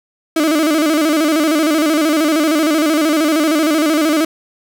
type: tone with vibrato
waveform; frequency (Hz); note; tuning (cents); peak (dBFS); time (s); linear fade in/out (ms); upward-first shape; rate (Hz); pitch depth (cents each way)
35% pulse; 309.2; D#4; -11; -10; 0.36-4.25; 5; square; 13; 81
effects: none